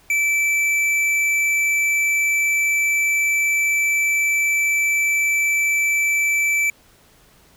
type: tone with tanh clipping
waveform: triangle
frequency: 2321 Hz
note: D7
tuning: 21 cents flat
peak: -18 dBFS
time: 0.1-6.7 s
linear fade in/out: 2 ms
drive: 15 dB
effects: pink hiss -53 dBFS RMS until 7.56 s